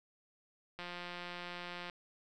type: click train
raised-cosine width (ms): 0.3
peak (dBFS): -28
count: 196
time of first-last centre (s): 0.79-1.898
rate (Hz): 176
effects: none